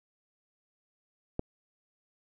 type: click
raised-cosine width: 2 ms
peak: -17 dBFS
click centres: 1.394 s
effects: none